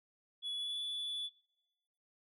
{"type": "tone with pitch glide", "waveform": "sine", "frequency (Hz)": [3399, 3448], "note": ["G#7", "A7"], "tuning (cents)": [39, -36], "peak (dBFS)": -34, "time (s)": [0.42, 1.3], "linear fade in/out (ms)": 50, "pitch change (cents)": 25, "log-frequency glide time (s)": [0.53, 0.8], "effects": ["noise-tail reverb RT60 0.9 s tail -20 dB re dry", "tanh soft clip ceiling -36 dBFS"]}